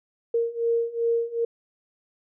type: beating tone pair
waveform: sine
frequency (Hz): 463.2 / 465.8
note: A#4 / A#4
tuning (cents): -11 / -1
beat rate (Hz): 2.6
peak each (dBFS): -26 / -24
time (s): 0.34-1.45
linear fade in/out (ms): 5
effects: none